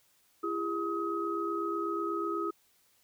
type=tone cluster; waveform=sine; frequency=337 / 405.1 / 1266 Hz; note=E4 / G#4 / D#6; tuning=+38 / -43 / +30 cents; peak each=-34 / -36 / -34 dBFS; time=0.43-2.51 s; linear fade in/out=10 ms; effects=white hiss -68 dBFS RMS until 3.03 s